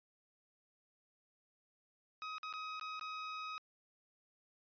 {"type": "tone with dropouts", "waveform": "sawtooth", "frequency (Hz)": 1264, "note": "D#6", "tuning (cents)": 27, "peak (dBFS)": -38, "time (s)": [2.22, 3.58], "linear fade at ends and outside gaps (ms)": 0, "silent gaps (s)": [[2.382, 2.431], [2.527, 2.537], [2.797, 2.812], [2.995, 3.011]], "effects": ["resampled to 11025 Hz"]}